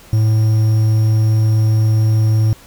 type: tone with quantisation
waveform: triangle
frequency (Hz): 109.4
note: A2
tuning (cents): -9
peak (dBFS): -8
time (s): 0.13-2.53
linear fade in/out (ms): 0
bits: 6
effects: pink hiss -43 dBFS RMS until 2.66 s